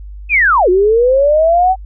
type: linear two-way sweep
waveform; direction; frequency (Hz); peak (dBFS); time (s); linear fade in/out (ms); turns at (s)
sine; down then up; 2581 to 352.9 to 769; -7; 0.29-1.76; 50; 0.69
effects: added 50 Hz sine -27 dBFS peak until 1.85 s